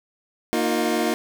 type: chord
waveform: 25% pulse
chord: Bb suspended fourth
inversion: none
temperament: equal with one note detuned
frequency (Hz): 233.1 / 311.1 / 356.8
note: Bb3 / Eb4 / F4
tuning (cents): 0 / 0 / +37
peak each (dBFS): -21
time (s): 0.53-1.14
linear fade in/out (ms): 0
effects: none